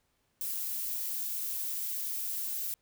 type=noise; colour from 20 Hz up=violet; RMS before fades=-35 dBFS; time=0.41-2.74 s; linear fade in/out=0 ms; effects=pink hiss -75 dBFS RMS until 2.81 s